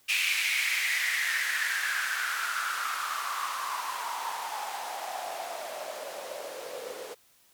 blue noise with band-pass filter sweep, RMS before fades -32 dBFS, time 0.08-7.15 s, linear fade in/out 20 ms, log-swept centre 2500 to 460 Hz, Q 6.4, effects white hiss -63 dBFS RMS until 7.53 s

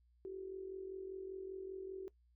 sine tone with amplitude modulation, 380.7 Hz, F#4, 49 cents sharp, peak -40 dBFS, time 0.25-2.08 s, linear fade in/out 0 ms, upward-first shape sine, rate 45.1 Hz, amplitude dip 65%, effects noise-tail reverb RT60 0.1 s tail -19 dB re dry + added 60 Hz sine -68 dBFS peak until 2.35 s

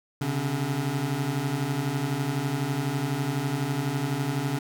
25% pulse beating tone pair, 131.5 / 143.5 Hz, C3 / D3, +9 / -40 cents, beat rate 12 Hz, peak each -26 / -24 dBFS, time 0.21-4.59 s, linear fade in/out 5 ms, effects none

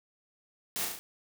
white noise with echo, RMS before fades -34 dBFS, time 0.76-0.85 s, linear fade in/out 0 ms, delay 35 ms, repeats 4, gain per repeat -3 dB, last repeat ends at 0.99 s, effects none

